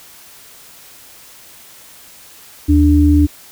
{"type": "tone pair together", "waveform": "sine", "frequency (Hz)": [77.8, 293.9], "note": ["D#2", "D4"], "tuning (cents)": [0, 1], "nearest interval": "octave + major seventh", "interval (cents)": 2301, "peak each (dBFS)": -10, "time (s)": [2.68, 3.27], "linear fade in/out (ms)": 20, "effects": ["white hiss -41 dBFS RMS until 3.51 s"]}